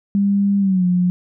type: tone with pitch glide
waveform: sine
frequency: 200 to 179.21 Hz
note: G3 to F3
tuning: +35 to +45 cents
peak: -13 dBFS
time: 0.15-1.1 s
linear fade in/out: 0 ms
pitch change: -190 cents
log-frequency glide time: 0.59-0.85 s
effects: none